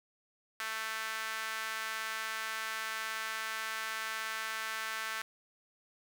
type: tone with high-pass filter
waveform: sawtooth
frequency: 220.9 Hz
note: A3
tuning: 7 cents sharp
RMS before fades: -38 dBFS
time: 0.6-5.22 s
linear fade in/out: 2 ms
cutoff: 1500 Hz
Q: 2.1
effects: none